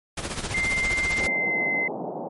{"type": "noise with tremolo", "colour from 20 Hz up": "pink", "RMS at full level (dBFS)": -28, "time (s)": [0.17, 1.27], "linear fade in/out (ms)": 5, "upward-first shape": "sine", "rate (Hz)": 15, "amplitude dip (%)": 65}
{"type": "tone with pitch glide", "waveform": "sine", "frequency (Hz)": [2093, 2059], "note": ["C7", "C7"], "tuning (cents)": [0, -28], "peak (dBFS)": -22, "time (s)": [0.54, 1.88], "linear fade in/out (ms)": 5, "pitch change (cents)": -28, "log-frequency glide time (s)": [1.18, 1.59]}
{"type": "band-pass noise", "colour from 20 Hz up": "white", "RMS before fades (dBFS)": -32, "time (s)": [1.18, 2.29], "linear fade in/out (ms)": 20, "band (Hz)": [150, 850], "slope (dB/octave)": 48}
{"effects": ["MP3 48 kbps"]}